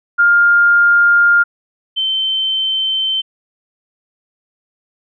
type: tone pair in turn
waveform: sine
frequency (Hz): 1406 / 3093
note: F6 / G7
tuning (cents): +11 / -24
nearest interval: octave + major second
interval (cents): 1365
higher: second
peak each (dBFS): -7 / -14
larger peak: first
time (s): 0.18-1.44 / 1.96-3.22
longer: neither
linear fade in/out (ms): 20
effects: none